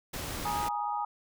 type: noise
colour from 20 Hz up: pink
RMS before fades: -37 dBFS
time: 0.13-0.69 s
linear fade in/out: 10 ms
type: chord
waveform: sine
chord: Ab suspended second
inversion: none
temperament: equal with one note detuned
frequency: 830.6 / 947 / 1244.5 Hz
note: Ab5 / Bb5 / Eb6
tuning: 0 / +27 / 0 cents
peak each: -32 / -35 / -36 dBFS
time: 0.45-1.05 s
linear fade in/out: 5 ms
effects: none